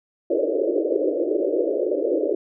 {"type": "band-pass noise", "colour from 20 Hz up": "white", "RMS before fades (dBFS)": -22, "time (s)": [0.3, 2.35], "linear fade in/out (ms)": 5, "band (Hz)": [300, 590], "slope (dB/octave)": 96, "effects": []}